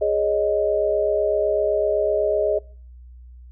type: chord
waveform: sine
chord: Ab suspended fourth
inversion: none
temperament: equal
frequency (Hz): 415.3 / 554.4 / 622.3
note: Ab4 / Db5 / Eb5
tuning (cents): 0 / 0 / 0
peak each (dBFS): -22 / -25 / -20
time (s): 0.01-2.59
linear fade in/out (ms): 10
effects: noise-tail reverb RT60 0.5 s tail -25 dB re dry + added 61 Hz sine -40 dBFS peak until 3.51 s